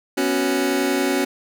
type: chord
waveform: sawtooth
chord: B suspended second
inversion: none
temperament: just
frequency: 246.9 / 277.8 / 370.4 Hz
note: B3 / C#4 / F#4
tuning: 0 / +4 / +2 cents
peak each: -22 / -17 / -18 dBFS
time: 0.17-1.25 s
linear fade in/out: 10 ms
effects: none